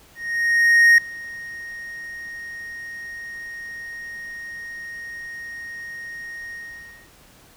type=tone with ADSR envelope; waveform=triangle; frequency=1864 Hz; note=A#6; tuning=1 cent flat; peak=-7 dBFS; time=0.15-7.1 s; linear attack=830 ms; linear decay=3 ms; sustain=-23 dB; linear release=570 ms; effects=pink hiss -51 dBFS RMS until 7.56 s